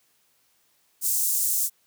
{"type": "high-pass noise", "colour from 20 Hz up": "pink", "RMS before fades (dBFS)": -24, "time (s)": [1.01, 1.7], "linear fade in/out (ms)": 50, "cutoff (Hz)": 7300, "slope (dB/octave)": 24, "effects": ["white hiss -66 dBFS RMS until 1.86 s", "high-pass 60 Hz 12 dB/octave"]}